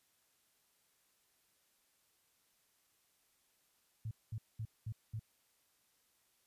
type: tone bursts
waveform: sine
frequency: 110 Hz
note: A2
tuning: in tune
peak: -38 dBFS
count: 5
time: 4.05-5.195 s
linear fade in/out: 5 ms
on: 61 ms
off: 210 ms
effects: white hiss -75 dBFS RMS until 6.46 s + resampled to 32000 Hz